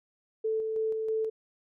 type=tone with tremolo; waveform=sine; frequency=440.4 Hz; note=A4; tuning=2 cents sharp; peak=-26 dBFS; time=0.44-1.3 s; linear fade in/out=10 ms; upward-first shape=square; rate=3.1 Hz; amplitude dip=30%; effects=none